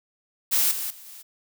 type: noise with level steps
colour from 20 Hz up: blue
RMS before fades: -21 / -30 / -45 / -43 dBFS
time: 0.51-1.23 s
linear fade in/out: 20 ms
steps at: 0.71 / 0.9 / 1.06 s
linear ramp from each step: 5 ms
effects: none